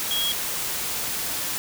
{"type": "tone in noise", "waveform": "sine", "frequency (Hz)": 3294, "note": "G#7", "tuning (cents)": -15, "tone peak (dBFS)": -23, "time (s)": [0.11, 0.32], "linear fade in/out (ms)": 0, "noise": "white", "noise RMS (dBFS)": -28, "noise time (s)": [0, 1.58], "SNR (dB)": 2, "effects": []}